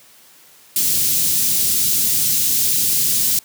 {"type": "band-stop noise", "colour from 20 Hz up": "white", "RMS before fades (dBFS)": -17, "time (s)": [0.76, 3.39], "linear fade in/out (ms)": 2, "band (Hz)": [220, 4600], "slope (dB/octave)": 12, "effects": ["white hiss -48 dBFS RMS until 3.44 s", "high-pass 100 Hz 12 dB/octave"]}